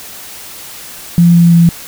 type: tone with pitch steps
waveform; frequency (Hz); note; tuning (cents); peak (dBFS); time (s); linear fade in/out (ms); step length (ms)
sine; 171.9 / 170.7 / 169.1; F3 / F3 / E3; -27 / -39 / +44; -3; 1.18-1.69; 0; 170
effects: white hiss -30 dBFS RMS until 1.87 s